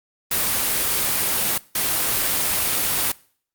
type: noise bursts at uneven times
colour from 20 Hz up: white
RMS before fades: -21 dBFS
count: 2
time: 0.31-1.58 / 1.75-3.12 s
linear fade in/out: 5 ms
effects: noise-tail reverb RT60 0.5 s tail -22 dB re dry + Opus 32 kbps